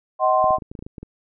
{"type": "chord", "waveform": "sine", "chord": "C diminished", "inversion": "first", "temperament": "just", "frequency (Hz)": [627.9, 753.5, 1046.5], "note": ["Eb5", "Gb5", "C6"], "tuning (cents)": [16, 31, 0], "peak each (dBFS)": -19, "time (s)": [0.19, 0.59], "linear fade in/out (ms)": 50}
{"type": "clicks", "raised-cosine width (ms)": 3, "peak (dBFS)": -22, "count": 11, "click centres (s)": [0.442, 0.507, 0.584, 0.622, 0.715, 0.752, 0.791, 0.825, 0.865, 0.982, 1.03]}
{"effects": []}